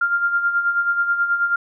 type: tone with tremolo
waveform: sine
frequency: 1396.9 Hz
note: F6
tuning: in tune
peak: -14 dBFS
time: 0.01-1.56 s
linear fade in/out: 5 ms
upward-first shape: sine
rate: 9.3 Hz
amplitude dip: 60%
effects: none